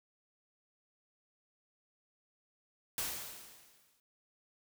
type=noise with exponential decay; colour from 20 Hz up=white; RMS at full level=-35 dBFS; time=2.98-4 s; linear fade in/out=1 ms; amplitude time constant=220 ms; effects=none